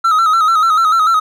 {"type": "tone with vibrato", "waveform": "triangle", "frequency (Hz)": 1302, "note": "E6", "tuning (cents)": -22, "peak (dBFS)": -7, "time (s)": [0.04, 1.2], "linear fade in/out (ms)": 10, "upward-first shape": "square", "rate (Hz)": 6.8, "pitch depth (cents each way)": 58, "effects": []}